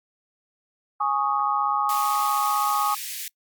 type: chord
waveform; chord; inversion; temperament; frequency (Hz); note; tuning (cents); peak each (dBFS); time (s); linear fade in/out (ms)
sine; Ab suspended fourth; none; equal; 830.6 / 1108.7 / 1244.5; Ab5 / Db6 / Eb6; 0 / 0 / 0; -25; 1-2.95; 10
type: high-pass noise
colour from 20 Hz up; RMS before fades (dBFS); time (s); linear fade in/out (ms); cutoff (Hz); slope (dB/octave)
white; -33; 1.89-3.28; 2; 1800; 48
effects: noise-tail reverb RT60 0.1 s tail -25 dB re dry + Opus 48 kbps